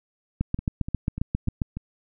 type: two click trains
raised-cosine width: 5 ms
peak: -19 / -11 dBFS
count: 5 / 10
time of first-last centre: 0.59-1.77 / 0.41-1.618 s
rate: 3.39 / 7.45 Hz
effects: none